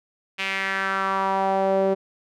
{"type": "tone with band-pass filter sweep", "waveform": "sawtooth", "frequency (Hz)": 193.2, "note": "G3", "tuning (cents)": -25, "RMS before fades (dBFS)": -23, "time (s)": [0.38, 1.95], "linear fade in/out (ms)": 20, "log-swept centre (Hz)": [2600, 470], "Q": 3.1, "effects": []}